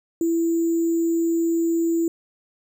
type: tone with sample-and-hold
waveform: sine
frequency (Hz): 332.9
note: E4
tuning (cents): +17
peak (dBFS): -18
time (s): 0.21-2.08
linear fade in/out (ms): 2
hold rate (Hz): 7350
effects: none